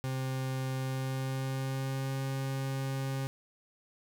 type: tone with pitch glide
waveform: 40% pulse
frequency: 131.5 to 134.65 Hz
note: C3 to C#3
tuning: +9 to -50 cents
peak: -31 dBFS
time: 0.04-3.27 s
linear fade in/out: 0 ms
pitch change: +41 cents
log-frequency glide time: 0.75-2.19 s
effects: none